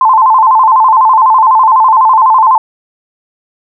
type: tone with vibrato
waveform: sine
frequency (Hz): 957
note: A#5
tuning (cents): +45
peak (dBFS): -3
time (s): 0.01-2.58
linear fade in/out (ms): 2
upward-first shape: square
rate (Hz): 12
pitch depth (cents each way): 140
effects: none